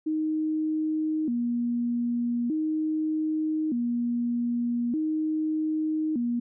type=tone with vibrato; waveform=sine; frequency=272.8 Hz; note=C#4; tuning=28 cents flat; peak=-24 dBFS; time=0.06-6.4 s; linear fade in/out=10 ms; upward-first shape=square; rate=0.41 Hz; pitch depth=230 cents each way; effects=none